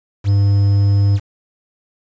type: tone with quantisation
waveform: triangle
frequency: 100.2 Hz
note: G2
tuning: 38 cents sharp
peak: -8 dBFS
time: 0.24-1.2 s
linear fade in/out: 50 ms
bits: 6
effects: resampled to 16000 Hz